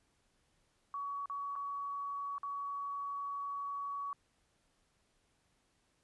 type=tone with dropouts; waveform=sine; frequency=1128 Hz; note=C#6; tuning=30 cents sharp; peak=-37 dBFS; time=0.94-4.13 s; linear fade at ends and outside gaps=1 ms; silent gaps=1.258-1.298 / 1.555-1.561 / 2.382-2.432 s; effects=pink hiss -75 dBFS RMS until 6.03 s + resampled to 24000 Hz